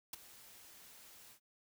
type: noise with ADSR envelope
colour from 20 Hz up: white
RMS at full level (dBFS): -41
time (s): 0.13-1.4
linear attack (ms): 5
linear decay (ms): 15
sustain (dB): -17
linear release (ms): 90
effects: none